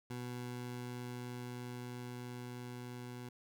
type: tone with level ramp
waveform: 20% pulse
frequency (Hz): 123.1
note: B2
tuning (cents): -5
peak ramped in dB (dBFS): -36 to -40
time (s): 0.1-3.29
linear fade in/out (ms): 5
effects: none